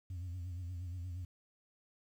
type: tone with vibrato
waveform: sine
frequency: 89 Hz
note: F2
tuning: 33 cents sharp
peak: -37 dBFS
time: 0.1-1.25 s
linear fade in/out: 5 ms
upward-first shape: sine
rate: 8.5 Hz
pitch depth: 77 cents each way
effects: tanh soft clip ceiling -38 dBFS + 11-bit